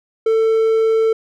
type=tone; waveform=triangle; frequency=445.8 Hz; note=A4; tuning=23 cents sharp; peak=-10 dBFS; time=0.26-1.13 s; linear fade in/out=5 ms; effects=none